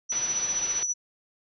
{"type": "tone with tremolo", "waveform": "sine", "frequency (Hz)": 5920, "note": "F#8", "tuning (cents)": 0, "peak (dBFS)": -23, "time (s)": [0.09, 0.94], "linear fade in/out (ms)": 20, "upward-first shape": "sine", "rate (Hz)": 15, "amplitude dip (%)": 55}
{"type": "low-pass noise", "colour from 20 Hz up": "white", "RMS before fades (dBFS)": -39, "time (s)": [0.12, 0.83], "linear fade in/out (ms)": 0, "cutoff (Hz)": 4900, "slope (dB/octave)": 48}
{"effects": []}